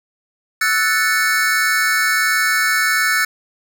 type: chord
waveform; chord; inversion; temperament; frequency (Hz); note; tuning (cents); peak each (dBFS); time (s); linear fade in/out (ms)
square; F# minor seventh; third; equal; 1318.5 / 1480 / 1760 / 2217; E6 / F#6 / A6 / C#7; 0 / 0 / 0 / 0; -23 / -20 / -19 / -22; 0.61-3.25; 5
effects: 7-bit